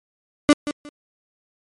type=tone with echo; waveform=35% pulse; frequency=293.7 Hz; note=D4; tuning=in tune; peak=-8 dBFS; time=0.49-0.53 s; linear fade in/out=0 ms; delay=180 ms; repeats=2; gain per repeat=-13 dB; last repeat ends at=0.89 s; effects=MP3 48 kbps